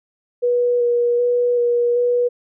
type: tone with vibrato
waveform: sine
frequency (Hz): 482.9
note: B4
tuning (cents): -39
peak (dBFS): -14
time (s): 0.42-2.29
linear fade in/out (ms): 20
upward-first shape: square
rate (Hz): 1.3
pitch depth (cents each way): 13
effects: none